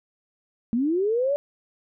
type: linear sweep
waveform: sine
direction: up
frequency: 220 to 587.3 Hz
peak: -20 dBFS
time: 0.73-1.36 s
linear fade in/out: 0 ms
effects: none